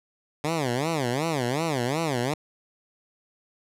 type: tone with vibrato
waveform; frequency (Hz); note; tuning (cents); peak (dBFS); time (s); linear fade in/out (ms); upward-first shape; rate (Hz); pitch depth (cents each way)
10% pulse; 141.4; C#3; +35; -16; 0.44-2.34; 2; sine; 2.7; 290
effects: low-pass 11000 Hz 12 dB/octave